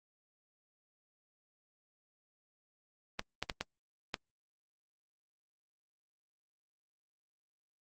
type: clicks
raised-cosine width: 0.2 ms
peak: -16 dBFS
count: 5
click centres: 3.194 / 3.426 / 3.498 / 3.61 / 4.142 s
effects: Opus 32 kbps